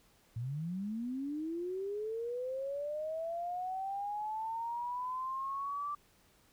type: linear sweep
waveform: sine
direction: up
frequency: 110 to 1174.7 Hz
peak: -35 dBFS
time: 0.36-5.95 s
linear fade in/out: 5 ms
effects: pink hiss -67 dBFS RMS until 6.52 s